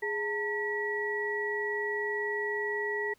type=tone cluster; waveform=sine; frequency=415.2 / 899 / 1931 Hz; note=G#4 / A5 / B6; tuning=0 / +37 / -39 cents; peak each=-33 / -39 / -32 dBFS; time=0.02-3.14 s; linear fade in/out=10 ms; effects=pink hiss -66 dBFS RMS until 3.18 s